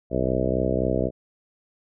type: harmonic tone with a mistuned harmonic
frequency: 63.9 Hz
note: C2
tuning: 40 cents flat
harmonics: 1 / 2 / 3 / 4 / 5 / 6 / 7 / 8 / 9 / 10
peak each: -30 / -30 / -30 / -30 / -30 / -30 / -30 / -30 / -30 / -30 dBFS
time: 0.1-1.11 s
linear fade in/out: 50 ms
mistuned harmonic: 1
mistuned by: -25 cents
effects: none